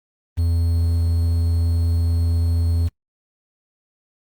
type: tone with quantisation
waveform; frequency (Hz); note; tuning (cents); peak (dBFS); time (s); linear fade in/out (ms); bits
triangle; 84.2; E2; +37; -14; 0.37-2.89; 20; 7
effects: noise-tail reverb RT60 0.1 s tail -25 dB re dry + Opus 32 kbps